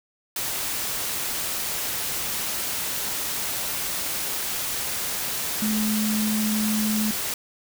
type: tone in noise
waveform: sine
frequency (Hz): 214.4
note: A3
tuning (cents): -45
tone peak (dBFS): -22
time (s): 5.62-7.11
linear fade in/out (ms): 2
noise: white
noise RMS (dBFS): -28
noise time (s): 0.36-7.34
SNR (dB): +3
effects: none

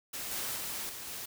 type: noise with level steps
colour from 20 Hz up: white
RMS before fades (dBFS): -39 / -36 / -38 / -43 / -41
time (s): 0.13-1.26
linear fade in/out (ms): 10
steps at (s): 0.31 / 0.56 / 0.89 / 1.07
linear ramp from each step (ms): 2
effects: none

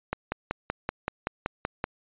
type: click train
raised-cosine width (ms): 0.5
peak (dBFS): -12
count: 10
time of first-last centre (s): 0.13-1.841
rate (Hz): 5.26
effects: resampled to 8000 Hz

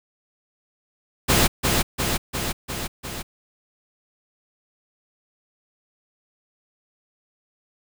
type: noise with echo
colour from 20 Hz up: pink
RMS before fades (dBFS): -17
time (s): 1.28-1.48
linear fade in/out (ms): 20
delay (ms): 350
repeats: 5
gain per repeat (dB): -3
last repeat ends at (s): 3.23
effects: none

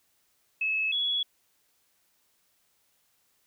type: tone pair in turn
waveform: sine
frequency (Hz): 2592 / 3371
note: E7 / G#7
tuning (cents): -30 / +25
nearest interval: perfect fourth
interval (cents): 455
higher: second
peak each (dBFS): -25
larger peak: neither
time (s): 0.61-0.92 / 0.92-1.23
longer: neither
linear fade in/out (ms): 5
effects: white hiss -70 dBFS RMS until 3.46 s

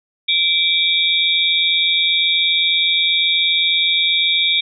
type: tone cluster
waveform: sine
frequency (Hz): 2330 / 3356 / 3569 / 3737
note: D7 / G#7 / A7 / A#7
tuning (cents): -14 / +17 / +24 / +4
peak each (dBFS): -19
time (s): 0.28-4.61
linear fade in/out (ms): 10
effects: none

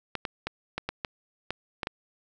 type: clicks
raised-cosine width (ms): 0.3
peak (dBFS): -14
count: 9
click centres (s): 0.153 / 0.252 / 0.47 / 0.78 / 0.89 / 1.048 / 1.506 / 1.832 / 1.871
effects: none

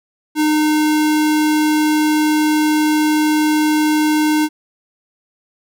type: tone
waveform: square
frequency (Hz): 305.5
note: D#4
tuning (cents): -32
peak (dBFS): -13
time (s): 0.35-4.49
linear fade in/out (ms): 50
effects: none

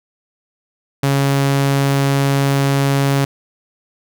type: tone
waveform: sawtooth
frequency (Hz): 138.59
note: C#3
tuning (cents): 0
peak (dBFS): -9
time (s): 1.03-3.25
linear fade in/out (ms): 5
effects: none

